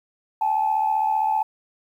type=tone pair together; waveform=sine; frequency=790 / 865.4 Hz; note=G5 / A5; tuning=+13 / -29 cents; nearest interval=major second; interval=158 cents; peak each=-24 / -19 dBFS; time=0.41-1.43 s; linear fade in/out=5 ms; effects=tanh soft clip ceiling -12 dBFS + 9-bit